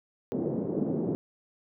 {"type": "band-pass noise", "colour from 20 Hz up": "white", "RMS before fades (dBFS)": -30, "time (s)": [0.32, 1.15], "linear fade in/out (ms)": 0, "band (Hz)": [150, 420], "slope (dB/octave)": 24, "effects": []}